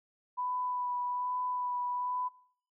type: tone with vibrato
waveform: sine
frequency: 991 Hz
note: B5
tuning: 6 cents sharp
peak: -31 dBFS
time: 0.37-2.29 s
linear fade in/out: 20 ms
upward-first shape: sine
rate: 1.2 Hz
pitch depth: 13 cents each way
effects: noise-tail reverb RT60 0.6 s tail -22 dB re dry